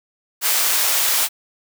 white high-pass noise, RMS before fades -18 dBFS, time 0.41-1.29 s, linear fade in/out 50 ms, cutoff 600 Hz, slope 12 dB/octave, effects none

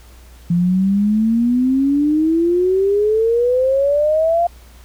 sine exponential sweep, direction up, 170 to 698.5 Hz, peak -12 dBFS, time 0.5-4.47 s, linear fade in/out 5 ms, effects added 60 Hz sine -40 dBFS peak until 4.84 s + pink hiss -48 dBFS RMS until 4.84 s

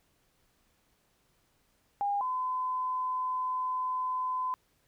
sine tone pair in turn, 810 / 1017.1 Hz, G#5 / C6, -43 / -49 cents, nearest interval major third, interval 394 cents, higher second, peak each -27 / -29 dBFS, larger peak first, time 2.01-2.21 / 2.21-4.54 s, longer second, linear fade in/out 0 ms, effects pink hiss -71 dBFS RMS until 4.87 s

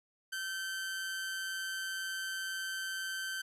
sawtooth tone with amplitude modulation, 1546 Hz, G6, 24 cents flat, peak -31 dBFS, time 0.32-3.42 s, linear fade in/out 10 ms, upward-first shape sine, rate 182 Hz, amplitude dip 35%, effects resampled to 32000 Hz

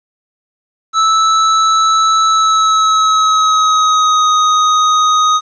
square tone with pitch glide, 1311 to 1250.4 Hz, E6 to D#6, -10 to +8 cents, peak -9 dBFS, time 0.93-5.41 s, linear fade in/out 50 ms, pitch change -82 cents, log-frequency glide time 2.26-4.31 s, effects resampled to 16000 Hz + 8-bit

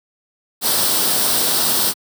white noise with comb filter, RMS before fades -17 dBFS, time 0.61-1.94 s, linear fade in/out 50 ms, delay 0.22 ms, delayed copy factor +0.55, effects high-pass 150 Hz 12 dB/octave

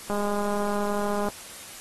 click train, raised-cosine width 1 ms, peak -16 dBFS, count 244, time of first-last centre 0.1-1.285 s, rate 205 Hz, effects white hiss -42 dBFS RMS until 1.8 s + AAC 32 kbps

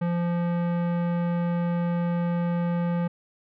sine tone with tanh clipping, 172.8 Hz, F3, 18 cents flat, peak -25 dBFS, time 0.01-3.08 s, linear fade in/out 10 ms, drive 18 dB, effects none

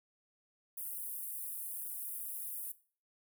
pink high-pass noise, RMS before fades -42 dBFS, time 0.77-2.72 s, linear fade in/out 5 ms, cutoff 9800 Hz, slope 48 dB/octave, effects noise-tail reverb RT60 0.4 s tail -17 dB re dry

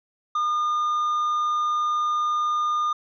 triangle tone, 1214 Hz, D#6, 43 cents flat, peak -19 dBFS, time 0.35-2.93 s, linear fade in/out 5 ms, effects resampled to 16000 Hz

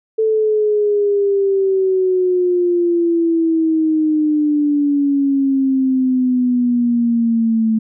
sine exponential sweep, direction down, 442.2 to 220 Hz, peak -12 dBFS, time 0.18-7.79 s, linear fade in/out 10 ms, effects none

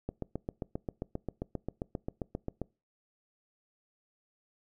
click train, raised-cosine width 2 ms, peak -21 dBFS, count 20, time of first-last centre 0.09-2.617 s, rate 7.52 Hz, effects noise-tail reverb RT60 0.3 s tail -24 dB re dry

